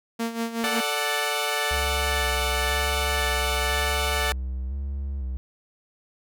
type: tone with tremolo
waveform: sawtooth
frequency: 230 Hz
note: A#3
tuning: 23 cents flat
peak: -20 dBFS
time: 0.19-0.81 s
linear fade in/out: 10 ms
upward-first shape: sine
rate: 5.4 Hz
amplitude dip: 70%
type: chord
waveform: 10% pulse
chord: D major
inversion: second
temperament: equal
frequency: 440 / 587.3 / 740 Hz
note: A4 / D5 / F#5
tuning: 0 / 0 / 0 cents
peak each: -20 dBFS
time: 0.64-4.32 s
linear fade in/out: 0 ms
type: tone with vibrato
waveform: triangle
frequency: 66.7 Hz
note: C2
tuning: 34 cents sharp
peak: -25 dBFS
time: 1.71-5.37 s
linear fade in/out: 0 ms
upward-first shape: square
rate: 1 Hz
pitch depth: 61 cents each way
effects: none